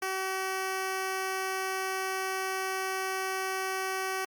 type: tone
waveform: 10% pulse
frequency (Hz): 380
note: F#4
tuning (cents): +46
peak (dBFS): -22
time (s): 0.02-4.25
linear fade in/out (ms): 5
effects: Opus 48 kbps